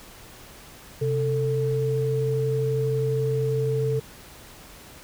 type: tone pair together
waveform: sine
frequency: 131.82 / 443.8 Hz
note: C3 / A4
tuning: +13 / +15 cents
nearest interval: octave + major sixth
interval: 2102 cents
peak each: -24 dBFS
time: 1.01-4 s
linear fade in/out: 10 ms
effects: pink hiss -46 dBFS RMS until 5.03 s